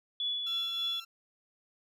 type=tone with tremolo; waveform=sine; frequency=3419 Hz; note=G#7; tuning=50 cents sharp; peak=-29 dBFS; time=0.2-1 s; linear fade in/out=2 ms; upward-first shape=triangle; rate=3.4 Hz; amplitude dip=40%
type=tone; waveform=15% pulse; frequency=1353 Hz; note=E6; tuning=45 cents sharp; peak=-39 dBFS; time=0.46-1.05 s; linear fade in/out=10 ms
effects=none